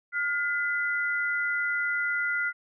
sine tone pair together, 1423.4 / 2013 Hz, F6 / B6, +33 / +33 cents, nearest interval tritone, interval 600 cents, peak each -27 / -29 dBFS, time 0.12-2.53 s, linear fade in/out 50 ms, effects none

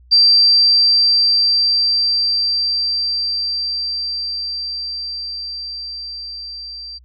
sine tone with level ramp, 4699 Hz, D8, in tune, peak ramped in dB -7 to -29 dBFS, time 0.11-6.99 s, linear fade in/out 20 ms, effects added 61 Hz sine -44 dBFS peak until 7.04 s

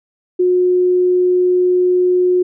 sine tone, 362 Hz, F#4, 38 cents flat, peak -10 dBFS, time 0.39-2.43 s, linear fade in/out 10 ms, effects none

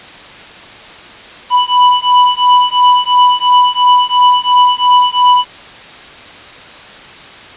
square beating tone pair, 987.8 / 990.7 Hz, B5 / B5, 0 / +5 cents, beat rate 2.9 Hz, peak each -10 dBFS, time 1.5-5.45 s, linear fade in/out 50 ms, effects white hiss -33 dBFS RMS until 7.56 s + resampled to 8000 Hz

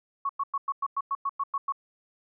sine tone bursts, 1108.7 Hz, C#6, in tune, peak -25 dBFS, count 11, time 0.25-1.723 s, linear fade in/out 5 ms, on 43 ms, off 100 ms, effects none

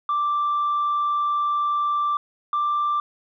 sine tone pair in turn, 1174.7 / 1179.5 Hz, D6 / D6, 0 / +7 cents, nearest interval unison, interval 7 cents, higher second, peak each -18 dBFS, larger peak neither, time 0.09-2.17 / 2.53-3 s, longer first, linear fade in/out 2 ms, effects tanh soft clip ceiling -17 dBFS

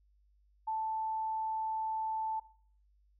sine tone, 880 Hz, A5, in tune, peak -32 dBFS, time 0.67-2.4 s, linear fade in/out 10 ms, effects noise-tail reverb RT60 0.5 s tail -18 dB re dry + added 50 Hz sine -65 dBFS peak until 3.19 s

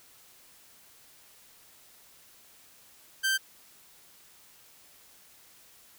sawtooth tone, 1562 Hz, G6, 7 cents flat, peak -21 dBFS, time 3.23-3.38 s, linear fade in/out 20 ms, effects white hiss -57 dBFS RMS until 5.98 s

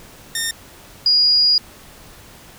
10% pulse / sine tone pair in turn, 1827 / 4878 Hz, A#6 / D#8, -35 / -35 cents, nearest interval octave + perfect fourth, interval 1700 cents, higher second, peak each -11 dBFS, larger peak neither, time 0.35-0.51 / 1.06-1.58 s, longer second, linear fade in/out 2 ms, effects pink hiss -43 dBFS RMS until 2.58 s

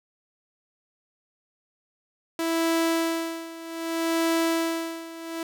sawtooth tone with tremolo, 329.6 Hz, E4, in tune, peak -17 dBFS, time 2.39-5.43 s, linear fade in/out 2 ms, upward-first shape sine, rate 0.64 Hz, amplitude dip 85%, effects none

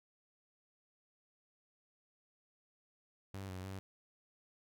sawtooth tone with pitch steps, 97.1 / 92.7 / 96 Hz, G2 / F#2 / G2, -16 / +4 / -36 cents, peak -39 dBFS, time 3.34-3.79 s, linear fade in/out 0 ms, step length 150 ms, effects none

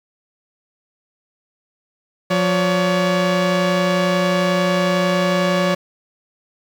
sawtooth tone pair together, 178.2 / 565.7 Hz, F3 / C#5, +35 / +35 cents, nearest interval octave + minor sixth, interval 2000 cents, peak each -14 dBFS, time 2.3-5.75 s, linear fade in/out 10 ms, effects low-pass 5000 Hz 12 dB/octave + 7-bit

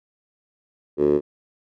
10% pulse tone with band-pass filter, 73.42 Hz, D2, in tune, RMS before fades -18 dBFS, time 0.97-1.21 s, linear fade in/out 50 ms, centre 390 Hz, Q 4.9, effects none

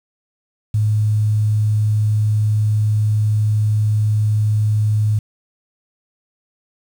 sine tone with quantisation, 106.6 Hz, G#2, 46 cents sharp, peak -13 dBFS, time 0.74-5.19 s, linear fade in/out 5 ms, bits 7, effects none

